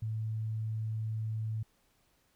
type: tone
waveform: sine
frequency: 110 Hz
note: A2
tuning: in tune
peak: -32 dBFS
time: 0.02-1.63 s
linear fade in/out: 5 ms
effects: pink hiss -71 dBFS RMS until 2.35 s